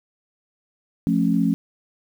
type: chord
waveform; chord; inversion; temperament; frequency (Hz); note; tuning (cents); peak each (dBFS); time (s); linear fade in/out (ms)
sine; F augmented; none; just; 174.61 / 218.3 / 272.8; F3 / A3 / C#4; 0 / -13 / -28; -21; 1.07-1.54; 0
effects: 8-bit